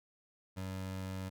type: tone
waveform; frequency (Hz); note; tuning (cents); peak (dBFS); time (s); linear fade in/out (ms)
25% pulse; 94.5; F#2; +37; -35; 0.56-1.3; 20
effects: none